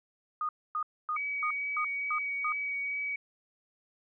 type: tone bursts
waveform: sine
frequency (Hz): 1232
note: D#6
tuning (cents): -17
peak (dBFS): -29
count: 7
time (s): 0.41-2.523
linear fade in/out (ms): 2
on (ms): 79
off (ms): 260
type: tone with vibrato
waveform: sine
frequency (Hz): 2265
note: C#7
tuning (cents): +37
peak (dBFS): -31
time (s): 1.16-3.16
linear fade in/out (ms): 5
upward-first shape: triangle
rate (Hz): 2.3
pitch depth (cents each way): 13
effects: none